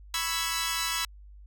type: chord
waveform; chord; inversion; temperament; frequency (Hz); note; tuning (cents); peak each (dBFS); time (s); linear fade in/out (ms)
10% pulse; C# minor seventh; third; equal; 987.8 / 1108.7 / 1318.5 / 1661.2; B5 / C#6 / E6 / G#6; 0 / 0 / 0 / 0; -24 / -28 / -24 / -26; 0.14-1.05; 2
effects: added 50 Hz sine -46 dBFS peak until 1.46 s